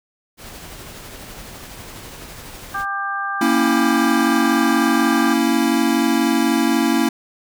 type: noise with tremolo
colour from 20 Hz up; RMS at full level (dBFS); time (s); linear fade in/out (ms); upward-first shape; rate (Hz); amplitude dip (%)
pink; -35; 0.37-2.86; 50; triangle; 12; 30
type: harmonic tone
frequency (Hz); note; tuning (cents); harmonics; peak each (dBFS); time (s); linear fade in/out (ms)
396.5; G4; +20; 2 / 3 / 4; -28 / -24 / -25; 2.74-5.34; 10
type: chord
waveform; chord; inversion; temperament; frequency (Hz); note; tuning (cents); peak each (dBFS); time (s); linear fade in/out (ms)
square; A# diminished; none; equal; 233.1 / 277.2 / 329.6; A#3 / C#4 / E4; 0 / 0 / 0; -20; 3.41-7.09; 5
effects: none